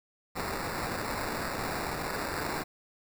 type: noise with sample-and-hold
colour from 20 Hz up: white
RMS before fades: -34 dBFS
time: 0.35-2.64 s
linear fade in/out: 20 ms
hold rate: 3150 Hz
effects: none